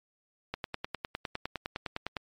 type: click train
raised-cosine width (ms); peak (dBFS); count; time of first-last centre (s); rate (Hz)
0.3; -17; 17; 0.54-2.168; 9.83
effects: MP3 64 kbps